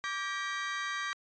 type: tone cluster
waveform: 35% pulse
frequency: 1164 / 1594 / 1916 Hz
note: D6 / G6 / A#6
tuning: -16 / +28 / +47 cents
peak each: -35 / -37 / -36 dBFS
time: 0.04-1.13 s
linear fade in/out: 0 ms
effects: resampled to 16000 Hz